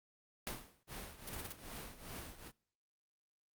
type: noise with exponential decay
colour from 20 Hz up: pink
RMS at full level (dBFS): -38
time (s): 0.47-0.83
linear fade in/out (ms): 0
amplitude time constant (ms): 77
type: noise with tremolo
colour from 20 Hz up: pink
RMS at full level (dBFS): -45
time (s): 0.87-2.52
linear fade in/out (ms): 50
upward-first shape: triangle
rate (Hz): 2.5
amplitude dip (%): 80
type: noise bursts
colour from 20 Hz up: white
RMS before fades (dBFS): -45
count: 5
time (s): 1.27-1.525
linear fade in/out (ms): 5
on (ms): 23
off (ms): 35
effects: noise-tail reverb RT60 0.6 s tail -25 dB re dry + Opus 48 kbps